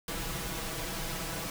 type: noise with comb filter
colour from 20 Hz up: pink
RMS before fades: -36 dBFS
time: 0.08-1.5 s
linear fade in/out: 2 ms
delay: 6.1 ms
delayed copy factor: +0.8
effects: none